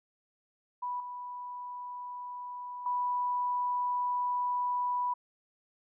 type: tone with level steps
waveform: sine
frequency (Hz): 985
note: B5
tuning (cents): -5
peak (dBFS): -32 / -38 / -28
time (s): 0.82-5.14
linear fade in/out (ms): 10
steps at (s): 1 / 2.86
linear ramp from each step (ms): 2
effects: none